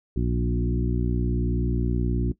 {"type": "harmonic tone with a mistuned harmonic", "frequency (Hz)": 59.9, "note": "A#1", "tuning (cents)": 48, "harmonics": [1, 2, 3, 4, 5, 6], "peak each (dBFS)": [-25, -28, -30, -31, -32, -33], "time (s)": [0.16, 2.32], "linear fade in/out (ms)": 5, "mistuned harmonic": 2, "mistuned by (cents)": -16, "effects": ["noise-tail reverb RT60 0.1 s tail -17 dB re dry"]}